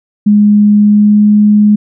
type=tone with pitch glide; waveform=sine; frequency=207.7 to 209.1 Hz; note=G#3 to G#3; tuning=0 to +12 cents; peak=-3 dBFS; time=0.26-1.76 s; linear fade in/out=10 ms; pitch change=+12 cents; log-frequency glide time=0.79-1.27 s; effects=none